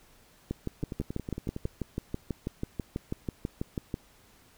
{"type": "two click trains", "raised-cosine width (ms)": 3, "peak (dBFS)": [-22, -18], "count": [10, 22], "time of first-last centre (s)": [[0.83, 1.656], [0.51, 3.941]], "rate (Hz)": [10.9, 6.12], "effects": ["pink hiss -60 dBFS RMS until 4.57 s"]}